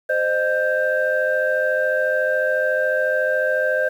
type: tone cluster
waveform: sine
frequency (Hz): 520 / 614 / 1574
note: C5 / D#5 / G6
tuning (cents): -11 / -23 / +7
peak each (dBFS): -21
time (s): 0.09-3.89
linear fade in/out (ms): 10
effects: tanh soft clip ceiling -8 dBFS + 8-bit